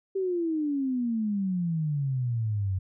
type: exponential sweep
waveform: sine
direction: down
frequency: 391.8 to 91.9 Hz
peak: -25 dBFS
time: 0.15-2.79 s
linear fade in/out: 10 ms
effects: none